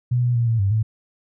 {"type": "tone with pitch steps", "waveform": "sine", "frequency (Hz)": [123, 122.1, 118, 114.2, 98.2, 109.7], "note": ["B2", "B2", "A#2", "A#2", "G2", "A2"], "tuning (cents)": [-7, -19, 22, -35, 4, -5], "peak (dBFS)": -16, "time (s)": [0.11, 0.83], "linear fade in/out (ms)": 10, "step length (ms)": 120, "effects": []}